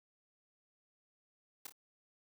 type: noise with echo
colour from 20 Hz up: white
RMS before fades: -44 dBFS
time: 1.65-1.67 s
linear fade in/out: 5 ms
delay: 27 ms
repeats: 2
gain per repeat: -7 dB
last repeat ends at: 1.724 s
effects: none